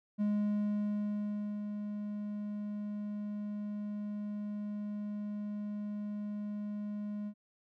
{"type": "tone with ADSR envelope", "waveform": "triangle", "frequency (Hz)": 207.7, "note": "G#3", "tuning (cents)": 0, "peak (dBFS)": -26, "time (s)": [0.18, 7.34], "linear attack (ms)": 32, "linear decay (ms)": 1400, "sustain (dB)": -8, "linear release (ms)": 68, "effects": []}